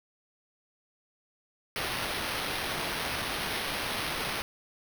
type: noise with sample-and-hold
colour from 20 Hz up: violet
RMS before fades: -33 dBFS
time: 1.76-4.42 s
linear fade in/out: 0 ms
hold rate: 7350 Hz
effects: none